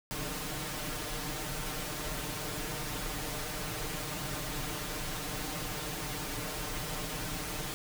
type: noise with comb filter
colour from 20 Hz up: pink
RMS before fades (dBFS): -37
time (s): 0.11-7.74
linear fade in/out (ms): 0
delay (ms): 6.6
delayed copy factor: +0.9
effects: none